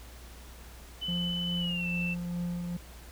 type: tone with pitch glide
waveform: sine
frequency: 3009 to 2665 Hz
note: F#7 to E7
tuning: +28 to +18 cents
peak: -32 dBFS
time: 1.01-2.15 s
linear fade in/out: 20 ms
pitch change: -210 cents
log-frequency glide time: 1.58-1.87 s
type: tone with tremolo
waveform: triangle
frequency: 174.61 Hz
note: F3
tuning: in tune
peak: -28 dBFS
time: 1.08-2.77 s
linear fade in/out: 5 ms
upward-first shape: sine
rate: 2.4 Hz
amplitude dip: 30%
effects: added 60 Hz sine -47 dBFS peak until 3.11 s + pink hiss -52 dBFS RMS until 3.11 s